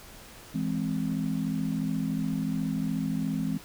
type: chord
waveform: sine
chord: E augmented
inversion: none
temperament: equal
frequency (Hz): 164.81 / 207.7 / 261.6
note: E3 / G#3 / B#3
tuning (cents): 0 / 0 / 0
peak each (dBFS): -31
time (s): 0.54-3.58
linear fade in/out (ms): 10
effects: pink hiss -48 dBFS RMS until 3.64 s